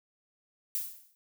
violet noise with exponential decay, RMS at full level -30 dBFS, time 0.75-1.15 s, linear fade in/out 0 ms, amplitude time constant 86 ms, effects none

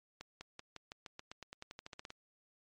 accelerating click train, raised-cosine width 0.2 ms, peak -29 dBFS, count 18, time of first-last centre 0.21-2.104 s, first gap 200 ms, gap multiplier 0.92, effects MP3 48 kbps

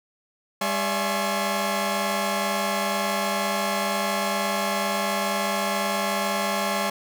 sawtooth tone cluster, 200.7 / 580 / 670 / 843 / 1078 Hz, G3 / D5 / E5 / G#5 / C#6, +41 / -22 / +28 / +26 / -49 cents, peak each -26 dBFS, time 0.61-6.9 s, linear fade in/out 5 ms, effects none

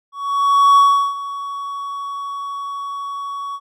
triangle tone with ADSR envelope, 1122 Hz, C#6, 21 cents sharp, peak -5 dBFS, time 0.12-3.6 s, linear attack 650 ms, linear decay 370 ms, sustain -17 dB, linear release 52 ms, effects none

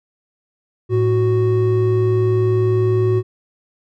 triangle tone pair together, 110 / 370 Hz, A2 / F#4, 0 / 0 cents, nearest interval octave + major sixth, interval 2100 cents, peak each -14 dBFS, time 0.89-3.23 s, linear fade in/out 50 ms, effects none

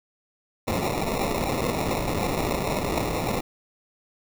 white noise with sample-and-hold, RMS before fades -26 dBFS, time 0.67-3.41 s, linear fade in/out 10 ms, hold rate 1575 Hz, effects none

